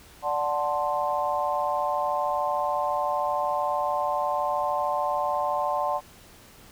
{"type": "chord", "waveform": "sine", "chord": "D dominant seventh", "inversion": "none", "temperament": "equal", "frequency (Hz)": [587.3, 740, 880, 1046.5], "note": ["D5", "F#5", "A5", "C6"], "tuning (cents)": [0, 0, 0, 0], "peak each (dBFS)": -29, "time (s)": [0.22, 6.01], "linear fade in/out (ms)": 50, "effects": ["pink hiss -51 dBFS RMS until 6.71 s"]}